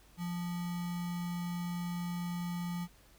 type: tone with sample-and-hold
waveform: sine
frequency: 174.61 Hz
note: F3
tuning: in tune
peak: -34 dBFS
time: 0.17-2.88 s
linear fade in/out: 50 ms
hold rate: 1050 Hz
effects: added 50 Hz sine -62 dBFS peak until 3.18 s + pink hiss -63 dBFS RMS until 3.18 s